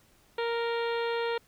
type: harmonic tone with a mistuned harmonic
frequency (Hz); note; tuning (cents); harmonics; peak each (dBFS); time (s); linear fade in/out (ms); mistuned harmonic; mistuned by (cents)
466.2; A#4; 0; 1 / 2 / 3 / 4 / 5 / 6 / 7 / 8 / 9; -29 / -35 / -39 / -41 / -43 / -45 / -46 / -47 / -48; 0.38-1.38; 5; 8; -41
effects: pink hiss -63 dBFS RMS until 1.47 s